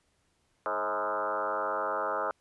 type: tone with frequency modulation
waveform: sine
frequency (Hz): 932.3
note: A#5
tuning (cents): 0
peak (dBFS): -28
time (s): 0.66-2.31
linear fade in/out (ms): 0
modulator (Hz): 99.5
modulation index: 4.8
effects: pink hiss -72 dBFS RMS until 2.4 s + resampled to 24000 Hz